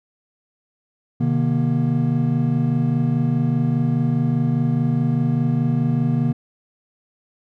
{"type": "tone cluster", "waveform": "triangle", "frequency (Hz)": [128.5, 153.4, 237.1], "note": ["C3", "D#3", "A#3"], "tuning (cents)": [-31, -24, 30], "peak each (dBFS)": -19, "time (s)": [1.2, 6.33], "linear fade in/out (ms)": 10, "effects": []}